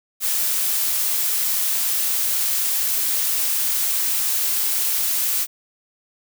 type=noise; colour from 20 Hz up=blue; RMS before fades=-21 dBFS; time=0.2-5.47 s; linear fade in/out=50 ms; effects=none